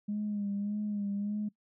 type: tone with vibrato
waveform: sine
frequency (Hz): 205.4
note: G#3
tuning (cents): -19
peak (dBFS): -30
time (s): 0.08-1.49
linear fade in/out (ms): 10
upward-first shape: sine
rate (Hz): 1.7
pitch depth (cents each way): 42
effects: noise-tail reverb RT60 0.1 s tail -21 dB re dry + tanh soft clip ceiling -26 dBFS